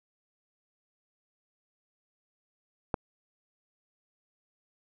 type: click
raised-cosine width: 1 ms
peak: -13 dBFS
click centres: 2.942 s
effects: none